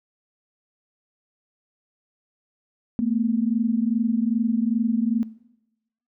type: tone pair together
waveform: sine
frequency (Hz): 221.2 / 243.7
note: A3 / B3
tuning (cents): +9 / -23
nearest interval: major second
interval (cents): 168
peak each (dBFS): -23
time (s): 2.99-5.23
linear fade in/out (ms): 0
effects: noise-tail reverb RT60 0.9 s tail -19 dB re dry